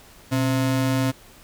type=ring-modulated tone; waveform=square; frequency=195.6 Hz; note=G3; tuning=4 cents flat; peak=-17 dBFS; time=0.31-1.12 s; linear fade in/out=20 ms; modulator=72.3 Hz; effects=pink hiss -49 dBFS RMS until 1.43 s